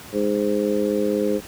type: harmonic tone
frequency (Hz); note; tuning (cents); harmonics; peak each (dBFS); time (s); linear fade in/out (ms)
103.83; G#2; 0; 2 / 3 / 4 / 5; -25 / -25 / -23 / -24; 0.12-1.41; 50
effects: pink hiss -40 dBFS RMS until 1.47 s + high-pass 60 Hz 12 dB/octave